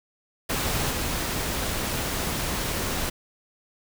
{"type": "noise with level steps", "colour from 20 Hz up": "pink", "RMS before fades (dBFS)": [-26, -28], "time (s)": [0.49, 3.1], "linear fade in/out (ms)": 10, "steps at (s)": 0.9, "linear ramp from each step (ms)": 10, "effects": []}